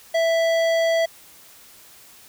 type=tone with hard clipping; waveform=triangle; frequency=660 Hz; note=E5; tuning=2 cents sharp; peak=-19 dBFS; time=0.14-1.06 s; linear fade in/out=10 ms; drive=18 dB; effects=white hiss -48 dBFS RMS until 2.28 s